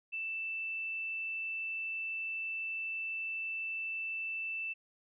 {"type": "tone", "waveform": "sine", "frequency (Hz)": 2654, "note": "E7", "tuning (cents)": 11, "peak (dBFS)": -35, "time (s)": [0.12, 4.74], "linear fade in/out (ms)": 20, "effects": []}